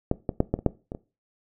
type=clicks; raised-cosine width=2 ms; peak=-8 / -12 / -6 / -9 / -22 / -6 / -20 / -21 dBFS; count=8; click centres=0.114 / 0.292 / 0.404 / 0.54 / 0.59 / 0.663 / 0.919 / 0.949 s; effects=noise-tail reverb RT60 0.3 s tail -19 dB re dry